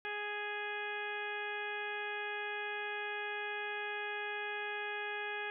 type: harmonic tone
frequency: 415.3 Hz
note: G#4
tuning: in tune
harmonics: 1 / 2 / 3 / 4 / 5 / 6 / 7 / 8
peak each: -44 / -44 / -51 / -41 / -48 / -44 / -54 / -52 dBFS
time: 0.05-5.5 s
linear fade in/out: 0 ms
effects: none